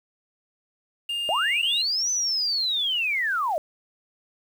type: tone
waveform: triangle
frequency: 2814 Hz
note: F7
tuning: 12 cents sharp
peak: -24 dBFS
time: 1.09-1.82 s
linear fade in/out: 5 ms
type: linear two-way sweep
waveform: sine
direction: up then down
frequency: 576 to 6100 to 576 Hz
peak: -22 dBFS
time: 1.29-3.58 s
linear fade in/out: 0 ms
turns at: 2.11 s
effects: 8-bit